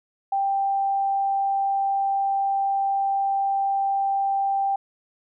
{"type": "tone", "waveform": "sine", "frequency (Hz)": 787, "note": "G5", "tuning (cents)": 7, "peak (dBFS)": -20, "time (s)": [0.32, 4.76], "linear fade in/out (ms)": 5, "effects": []}